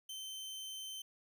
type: tone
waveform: sawtooth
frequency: 3090 Hz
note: G7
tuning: 26 cents flat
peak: -40 dBFS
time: 0.09-1.02 s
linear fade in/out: 5 ms
effects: none